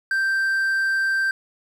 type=tone; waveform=triangle; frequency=1568 Hz; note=G6; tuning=in tune; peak=-17 dBFS; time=0.11-1.31 s; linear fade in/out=2 ms; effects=9-bit